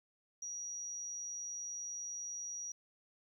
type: tone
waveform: triangle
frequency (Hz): 5770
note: F#8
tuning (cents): -44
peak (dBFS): -37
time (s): 0.42-2.72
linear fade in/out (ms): 5
effects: tanh soft clip ceiling -39 dBFS